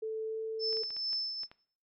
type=tone with pitch glide; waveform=sine; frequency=440 to 442.8 Hz; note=A4 to A4; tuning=0 to +11 cents; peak=-33 dBFS; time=0.02-0.83 s; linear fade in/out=10 ms; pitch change=+11 cents; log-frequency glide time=0.26-0.39 s
type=tone with tremolo; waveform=sine; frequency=5270 Hz; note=E8; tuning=1 cent flat; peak=-30 dBFS; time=0.59-1.47 s; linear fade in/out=50 ms; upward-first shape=triangle; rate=2.3 Hz; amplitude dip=60%
type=clicks; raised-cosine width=0.3 ms; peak=-35 dBFS; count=8; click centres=0.729 / 0.77 / 0.835 / 0.905 / 0.966 / 1.131 / 1.434 / 1.515 s
effects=noise-tail reverb RT60 0.5 s tail -18 dB re dry